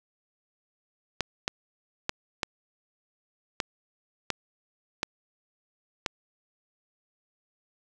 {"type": "clicks", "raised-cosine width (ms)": 0.2, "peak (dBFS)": -9, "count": 8, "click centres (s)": [1.207, 1.479, 2.094, 2.432, 3.602, 4.303, 5.031, 6.062], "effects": []}